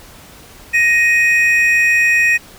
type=tone pair together; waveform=triangle; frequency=1872.9 / 2500 Hz; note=A#6 / D#7; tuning=+8 / +8 cents; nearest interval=perfect fourth; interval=500 cents; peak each=-11 dBFS; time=0.73-2.38 s; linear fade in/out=20 ms; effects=pink hiss -40 dBFS RMS until 2.58 s